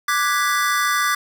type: chord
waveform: square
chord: G# half-diminished seventh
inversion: second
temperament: equal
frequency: 1174.7 / 1480 / 1661.2 / 1975.5 Hz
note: D6 / F#6 / G#6 / B6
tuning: 0 / 0 / 0 / 0 cents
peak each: -21 / -26 / -25 / -25 dBFS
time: 0.08-1.15 s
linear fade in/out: 5 ms
effects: 8-bit